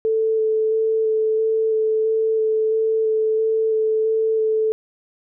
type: tone with vibrato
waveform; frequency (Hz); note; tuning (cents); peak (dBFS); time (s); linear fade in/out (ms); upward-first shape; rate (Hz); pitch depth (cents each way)
sine; 440; A4; 0; -16; 0.05-4.72; 0; square; 1.5; 9
effects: none